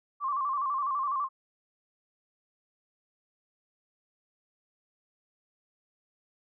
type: tone with vibrato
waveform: sine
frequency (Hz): 1108.7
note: C#6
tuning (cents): 0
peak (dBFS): -27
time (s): 0.2-1.29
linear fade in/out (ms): 50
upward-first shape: square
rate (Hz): 12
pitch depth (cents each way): 76
effects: none